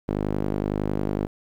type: tone with band-pass filter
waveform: sawtooth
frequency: 50.9 Hz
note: G#1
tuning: 34 cents flat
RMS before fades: -26 dBFS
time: 0.08-1.27 s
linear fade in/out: 5 ms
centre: 320 Hz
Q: 1
effects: 9-bit